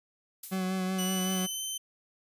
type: noise with exponential decay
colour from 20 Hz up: violet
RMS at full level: -35 dBFS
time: 0.43-0.78 s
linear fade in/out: 5 ms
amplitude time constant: 74 ms
type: tone with vibrato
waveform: 40% pulse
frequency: 187 Hz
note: F#3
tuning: 19 cents sharp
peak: -28 dBFS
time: 0.51-1.47 s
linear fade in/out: 20 ms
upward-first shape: sine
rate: 5.3 Hz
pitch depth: 22 cents each way
type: tone with pitch glide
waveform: 15% pulse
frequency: 2960 to 3082 Hz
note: F#7 to G7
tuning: 0 to -30 cents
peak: -26 dBFS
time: 0.98-1.78 s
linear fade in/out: 10 ms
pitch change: +70 cents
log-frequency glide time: 1.1-1.62 s
effects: resampled to 32000 Hz